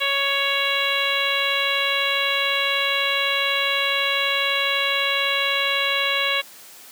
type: harmonic tone with a mistuned harmonic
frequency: 556 Hz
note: C#5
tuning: 5 cents sharp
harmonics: 1 / 2 / 3 / 4 / 5 / 6 / 7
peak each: -29 / -28 / -28 / -25 / -25 / -27 / -28 dBFS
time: 0-6.42 s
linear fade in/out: 20 ms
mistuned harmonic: 7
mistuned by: +17 cents
effects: white hiss -44 dBFS RMS until 6.91 s + high-pass 200 Hz 12 dB/octave